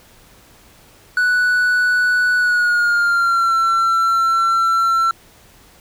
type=tone with pitch glide; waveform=triangle; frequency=1480 to 1349.3 Hz; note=F#6 to E6; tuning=0 to +40 cents; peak=-11 dBFS; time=1.17-5.11 s; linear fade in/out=2 ms; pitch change=-160 cents; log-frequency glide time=2.37-3.55 s; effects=pink hiss -48 dBFS RMS until 5.8 s